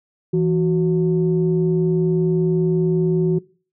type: tone pair together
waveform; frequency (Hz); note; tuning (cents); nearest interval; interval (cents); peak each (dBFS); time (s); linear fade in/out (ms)
sine; 164.82 / 370; E3 / F#4; 0 / 0; octave + major second; 1400; -17; 0.33-3.39; 10
effects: noise-tail reverb RT60 0.4 s tail -22 dB re dry + tanh soft clip ceiling -8 dBFS